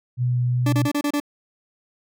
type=tone with vibrato; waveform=sine; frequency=123.47 Hz; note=B2; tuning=in tune; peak=-18 dBFS; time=0.17-0.89 s; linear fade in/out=50 ms; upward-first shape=triangle; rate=2.9 Hz; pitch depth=8 cents each way
type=tone bursts; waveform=40% pulse; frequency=290.8 Hz; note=D4; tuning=17 cents flat; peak=-19 dBFS; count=6; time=0.66-1.201 s; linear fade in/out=5 ms; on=66 ms; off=29 ms
effects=none